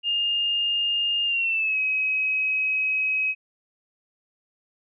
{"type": "tone with pitch glide", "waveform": "sine", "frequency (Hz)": [2823, 2544], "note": ["F7", "D#7"], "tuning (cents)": [18, 38], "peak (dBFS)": -21, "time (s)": [0.03, 3.35], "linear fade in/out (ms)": 50, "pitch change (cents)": -180, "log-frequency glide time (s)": [1.25, 1.78], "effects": []}